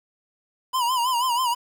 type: tone with vibrato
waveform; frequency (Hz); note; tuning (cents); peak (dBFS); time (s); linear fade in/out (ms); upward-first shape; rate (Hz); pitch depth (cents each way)
square; 987.8; B5; 0; -21; 0.73-1.55; 20; sine; 6.2; 100
effects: 8-bit